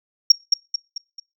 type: tone with echo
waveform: sine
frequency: 5560 Hz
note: F8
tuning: 9 cents flat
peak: -4 dBFS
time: 0.3-0.32 s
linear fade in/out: 5 ms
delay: 220 ms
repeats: 4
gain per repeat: -7 dB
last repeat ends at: 1.2 s
effects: noise-tail reverb RT60 0.3 s tail -26 dB re dry + tanh soft clip ceiling -2 dBFS